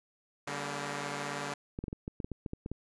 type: chord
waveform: 5% pulse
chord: G minor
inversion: second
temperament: equal with one note detuned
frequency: 143.64 / 196 / 233.1 Hz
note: D3 / G3 / Bb3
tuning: -38 / 0 / 0 cents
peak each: -26 / -30 / -31 dBFS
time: 0.47-1.54 s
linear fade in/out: 5 ms
type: clicks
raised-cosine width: 3 ms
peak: -24 dBFS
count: 12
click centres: 1.789 / 1.84 / 1.882 / 1.929 / 2.079 / 2.202 / 2.245 / 2.317 / 2.462 / 2.534 / 2.661 / 2.716 s
effects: resampled to 22050 Hz